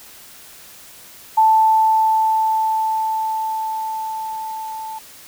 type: tone with level ramp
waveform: sine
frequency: 880 Hz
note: A5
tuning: in tune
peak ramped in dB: -9 to -27 dBFS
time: 1.37-4.99 s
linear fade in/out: 10 ms
effects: white hiss -42 dBFS RMS until 5.27 s